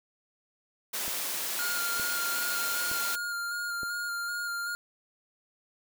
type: high-pass noise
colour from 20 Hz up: white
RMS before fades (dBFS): -33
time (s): 0.93-3.16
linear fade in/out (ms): 10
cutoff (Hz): 280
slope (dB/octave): 12
type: click train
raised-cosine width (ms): 2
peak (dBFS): -29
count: 4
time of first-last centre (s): 1.08-3.832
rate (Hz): 1.09
type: tone with vibrato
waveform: square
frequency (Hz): 1411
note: F6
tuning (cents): +17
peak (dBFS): -32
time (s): 1.59-4.75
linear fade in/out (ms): 0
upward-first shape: square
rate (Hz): 2.6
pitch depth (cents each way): 16
effects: none